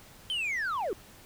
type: linear sweep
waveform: sine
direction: down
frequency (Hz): 3150 to 338.7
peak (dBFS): -26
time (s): 0.3-0.93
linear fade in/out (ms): 0
effects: tanh soft clip ceiling -28 dBFS + pink hiss -53 dBFS RMS until 1.25 s

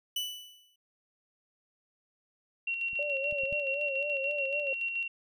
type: tone with exponential decay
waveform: 40% pulse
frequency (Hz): 2976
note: F#7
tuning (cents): +9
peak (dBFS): -28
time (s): 0.16-0.76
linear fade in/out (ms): 5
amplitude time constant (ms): 130
type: tone with tremolo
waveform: sine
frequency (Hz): 2739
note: F7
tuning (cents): -34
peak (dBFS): -29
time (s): 2.67-5.08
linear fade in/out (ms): 5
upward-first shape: square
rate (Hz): 7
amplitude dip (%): 40
type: clicks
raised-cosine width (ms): 5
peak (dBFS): -42 / -36 / -38 / -32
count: 4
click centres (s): 2.932 / 3.326 / 3.435 / 3.526
type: tone with vibrato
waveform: sine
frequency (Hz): 563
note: C#5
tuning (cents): +27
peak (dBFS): -33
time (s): 2.99-4.73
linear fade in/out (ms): 2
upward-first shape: sine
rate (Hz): 3.9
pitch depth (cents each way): 85
effects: none

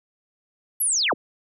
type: linear sweep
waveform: sine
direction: down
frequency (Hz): 11840 to 73.6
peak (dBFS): -19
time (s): 0.8-1.14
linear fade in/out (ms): 10
effects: none

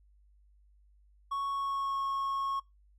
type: tone with pitch glide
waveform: triangle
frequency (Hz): 1108.7 to 1094.7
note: C#6 to C#6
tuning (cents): 0 to -22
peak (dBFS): -29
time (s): 1.31-2.6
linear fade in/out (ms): 10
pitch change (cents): -22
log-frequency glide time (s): 1.49-2
effects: noise-tail reverb RT60 0.2 s tail -23 dB re dry + added 50 Hz sine -60 dBFS peak until 2.98 s

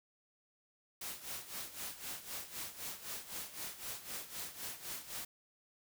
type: noise with tremolo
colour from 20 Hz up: white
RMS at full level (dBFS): -42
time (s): 1.01-5.25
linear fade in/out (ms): 5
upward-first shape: sine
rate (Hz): 3.9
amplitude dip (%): 75
effects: none

